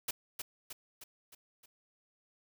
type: noise with echo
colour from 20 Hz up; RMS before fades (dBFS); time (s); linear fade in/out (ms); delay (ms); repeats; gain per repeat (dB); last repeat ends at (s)
white; -35; 0.08-0.11; 5; 310; 5; -5; 1.66
effects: none